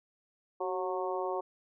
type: harmonic tone with a mistuned harmonic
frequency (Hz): 182.8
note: F#3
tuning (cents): -21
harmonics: 2 / 3 / 4 / 5 / 6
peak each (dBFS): -35 / -37 / -38 / -39 / -40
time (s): 0.6-1.41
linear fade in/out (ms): 10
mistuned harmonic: 2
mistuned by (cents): +46
effects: none